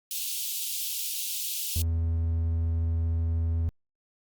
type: high-pass noise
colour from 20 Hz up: white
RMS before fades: -32 dBFS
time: 0.11-1.82 s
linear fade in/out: 2 ms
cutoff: 2700 Hz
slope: 48 dB/octave
type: tone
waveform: triangle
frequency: 82.41 Hz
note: E2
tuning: in tune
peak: -22 dBFS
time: 1.76-3.69 s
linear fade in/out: 0 ms
effects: Opus 48 kbps